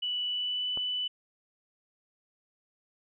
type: tone with pitch glide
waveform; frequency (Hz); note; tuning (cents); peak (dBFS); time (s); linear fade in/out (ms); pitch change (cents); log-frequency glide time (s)
sine; 2960 to 2986; F#7 to F#7; 0 to +15; -29; 0.02-1.08; 10; +15; 0.26-0.67
type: click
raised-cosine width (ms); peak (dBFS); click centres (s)
1; -27; 0.774
effects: none